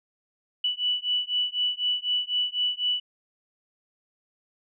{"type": "beating tone pair", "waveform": "sine", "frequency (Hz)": [2960, 2964], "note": ["F#7", "F#7"], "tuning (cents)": [0, 2], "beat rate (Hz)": 4, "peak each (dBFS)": -27, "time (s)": [0.64, 3], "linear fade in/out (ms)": 5, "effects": []}